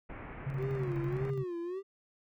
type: low-pass noise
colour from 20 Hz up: pink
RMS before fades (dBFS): -45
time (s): 0.09-1.31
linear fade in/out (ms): 10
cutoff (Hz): 2400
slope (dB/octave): 48
type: tone with tremolo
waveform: sine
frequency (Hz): 136.7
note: C#3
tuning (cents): -24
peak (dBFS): -31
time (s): 0.46-1.44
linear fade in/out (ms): 10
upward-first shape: square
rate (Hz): 12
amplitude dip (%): 45
type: tone with vibrato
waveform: triangle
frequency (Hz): 369.9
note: F#4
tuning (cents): 0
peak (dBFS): -33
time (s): 0.56-1.83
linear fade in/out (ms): 50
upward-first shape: sine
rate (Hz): 1.7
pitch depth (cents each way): 150
effects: none